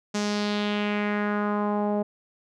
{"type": "tone with low-pass filter sweep", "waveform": "sawtooth", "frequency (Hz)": 207.3, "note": "G#3", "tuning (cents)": -3, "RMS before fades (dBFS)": -26, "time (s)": [0.14, 2.03], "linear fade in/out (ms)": 10, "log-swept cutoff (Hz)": [6500, 660], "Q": 2.4, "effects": []}